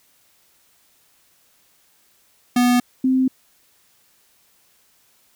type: tone pair in turn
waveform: square / sine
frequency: 245.5 / 260.1 Hz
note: B3 / C4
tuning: -10 / -10 cents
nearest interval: minor second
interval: 100 cents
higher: second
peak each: -14 dBFS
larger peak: neither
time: 2.56-2.8 / 3.04-3.28 s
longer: neither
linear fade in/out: 5 ms
effects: white hiss -59 dBFS RMS until 5.35 s